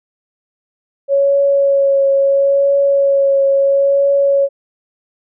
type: tone with vibrato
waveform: sine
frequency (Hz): 554.4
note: C#5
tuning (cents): 0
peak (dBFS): -9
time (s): 1.08-4.49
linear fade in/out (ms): 50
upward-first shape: triangle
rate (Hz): 0.74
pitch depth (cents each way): 18
effects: none